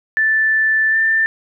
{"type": "tone with pitch glide", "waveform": "sine", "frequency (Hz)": [1760, 1783.5], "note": ["A6", "A6"], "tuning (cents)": [0, 23], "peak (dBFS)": -12, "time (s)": [0.17, 1.26], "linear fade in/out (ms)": 0, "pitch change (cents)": 23, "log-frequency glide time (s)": [0.9, 0.97], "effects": []}